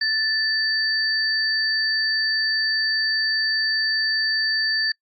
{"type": "tone pair together", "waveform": "sine", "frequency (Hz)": [1760, 4605], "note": ["A6", "D8"], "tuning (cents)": [0, -35], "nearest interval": "octave + perfect fourth", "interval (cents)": 1665, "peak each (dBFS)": -22, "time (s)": [0.01, 4.92], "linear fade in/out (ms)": 5, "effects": ["noise-tail reverb RT60 0.1 s tail -25 dB re dry", "AAC 64 kbps"]}